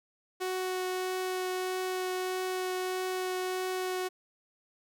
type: tone with vibrato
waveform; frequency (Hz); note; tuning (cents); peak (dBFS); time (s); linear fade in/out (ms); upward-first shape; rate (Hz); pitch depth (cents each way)
sawtooth; 370; F#4; 0; -27; 0.4-4.09; 20; triangle; 1.6; 8
effects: none

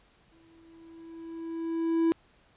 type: tone with exponential growth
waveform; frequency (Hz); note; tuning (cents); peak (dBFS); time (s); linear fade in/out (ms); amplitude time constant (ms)
triangle; 329.6; E4; 0; -18; 0.32-2.12; 0; 390
effects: pink hiss -63 dBFS RMS until 2.56 s + resampled to 8000 Hz

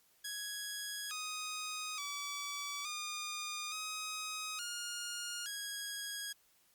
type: tone with pitch steps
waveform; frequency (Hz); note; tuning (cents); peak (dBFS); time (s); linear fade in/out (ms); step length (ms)
10% pulse; 1664 / 1250 / 1147 / 1216 / 1260 / 1423 / 1652; G#6 / D#6 / D6 / D#6 / D#6 / F6 / G#6; +3 / +8 / -41 / -40 / +21 / +32 / -10; -31; 0.24-6.33; 10; 870
effects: white hiss -70 dBFS RMS until 6.74 s + Opus 48 kbps

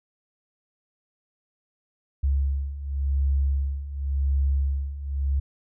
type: beating tone pair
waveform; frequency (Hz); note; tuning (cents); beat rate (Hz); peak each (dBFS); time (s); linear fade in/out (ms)
sine; 68.4 / 69.31; C#2 / C#2; -23 / 0; 0.91; -27 / -23; 2.23-5.4; 10
effects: none

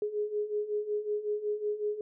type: beating tone pair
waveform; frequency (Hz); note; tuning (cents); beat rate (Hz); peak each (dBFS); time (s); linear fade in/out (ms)
sine; 415.3 / 420.7; G#4 / G#4; 0 / +22; 5.4; -35 / -31; 0.02-2.01; 2
effects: none

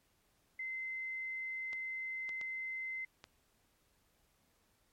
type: tone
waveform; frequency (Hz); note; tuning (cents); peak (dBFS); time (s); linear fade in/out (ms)
sine; 2065; C7; -23; -38; 0.59-3.05; 5
type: clicks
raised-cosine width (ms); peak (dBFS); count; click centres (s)
0.2; -32; 4; 1.731 / 2.292 / 2.413 / 3.241
effects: pink hiss -74 dBFS RMS until 4.92 s + MP3 64 kbps

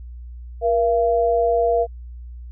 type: tone pair together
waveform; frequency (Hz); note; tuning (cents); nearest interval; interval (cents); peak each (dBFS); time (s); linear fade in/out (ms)
sine; 475 / 680; A#4 / F5; +33 / -46; tritone; 621; -18; 0.61-1.87; 50
effects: added 60 Hz sine -33 dBFS peak until 2.51 s

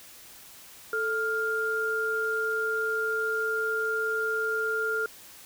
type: tone pair together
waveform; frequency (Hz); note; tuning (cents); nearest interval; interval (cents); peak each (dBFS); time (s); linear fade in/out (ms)
sine; 440 / 1402.6; A4 / F6; 0 / +7; octave + minor sixth; 2007; -30 / -27; 0.93-5.06; 2
effects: white hiss -49 dBFS RMS until 5.45 s

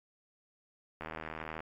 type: click train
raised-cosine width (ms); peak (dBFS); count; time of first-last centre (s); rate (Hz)
0.5; -25; 48; 1.01-1.604; 79.1
effects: AAC 64 kbps

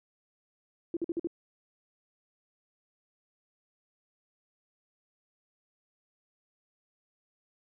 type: tone bursts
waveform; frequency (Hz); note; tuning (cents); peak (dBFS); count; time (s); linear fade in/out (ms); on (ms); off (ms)
sine; 337.6; E4; +41; -28; 5; 0.94-1.272; 2; 28; 48
effects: none

